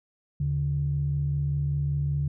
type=tone pair together; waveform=sine; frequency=77.78 / 142.9 Hz; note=D#2 / D3; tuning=0 / -47 cents; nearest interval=major seventh; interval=1053 cents; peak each=-30 / -24 dBFS; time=0.4-2.28 s; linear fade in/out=5 ms; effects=tanh soft clip ceiling -16 dBFS